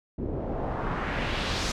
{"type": "noise with low-pass filter sweep", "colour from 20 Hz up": "pink", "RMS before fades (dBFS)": -30, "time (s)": [0.18, 1.72], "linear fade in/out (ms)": 5, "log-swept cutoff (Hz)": [330, 6300], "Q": 1.5, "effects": []}